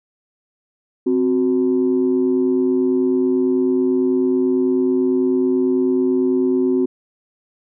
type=tone pair together; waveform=sine; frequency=260.9 / 370 Hz; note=C4 / F#4; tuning=-5 / 0 cents; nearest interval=tritone; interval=605 cents; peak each=-16 dBFS; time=1.06-6.86 s; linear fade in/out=10 ms; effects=tanh soft clip ceiling -8 dBFS